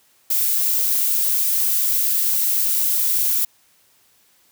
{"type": "noise", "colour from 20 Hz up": "violet", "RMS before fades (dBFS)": -19, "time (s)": [0.3, 3.45], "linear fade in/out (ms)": 5, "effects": ["white hiss -58 dBFS RMS until 4.51 s", "high-pass 60 Hz 12 dB/octave"]}